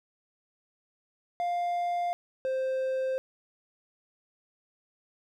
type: tone pair in turn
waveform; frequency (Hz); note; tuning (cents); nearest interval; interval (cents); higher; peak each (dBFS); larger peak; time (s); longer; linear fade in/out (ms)
triangle; 701 / 523.8; F5 / C5; +6 / +2; perfect fourth; 504; first; -25; neither; 1.4-2.13 / 2.45-3.18; neither; 0
effects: none